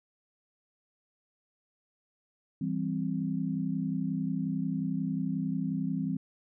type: chord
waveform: sine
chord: C major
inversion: first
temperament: equal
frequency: 164.81 / 196 / 261.6 Hz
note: E3 / G3 / C4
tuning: 0 / 0 / 0 cents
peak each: -33 dBFS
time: 2.61-6.17 s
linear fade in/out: 5 ms
effects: none